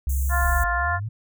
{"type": "tone", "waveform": "sine", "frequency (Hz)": 67.5, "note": "C#2", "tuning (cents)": -45, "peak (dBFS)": -20, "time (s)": [0.07, 0.64], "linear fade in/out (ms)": 0}
{"type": "high-pass noise", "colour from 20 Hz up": "white", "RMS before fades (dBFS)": -35, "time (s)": [0.09, 0.64], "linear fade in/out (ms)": 5, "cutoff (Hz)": 6300, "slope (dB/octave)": 96}
{"type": "harmonic tone", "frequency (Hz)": 350.1, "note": "F4", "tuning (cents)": 4, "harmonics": [2, 3, 4, 5], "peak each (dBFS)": [-27, -27, -27, -27], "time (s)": [0.29, 1], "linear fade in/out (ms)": 50}
{"type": "exponential sweep", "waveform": "sine", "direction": "up", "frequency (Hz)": [32.7, 116.9], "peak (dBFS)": -26, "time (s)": [0.42, 1.09], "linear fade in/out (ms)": 10}
{"effects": []}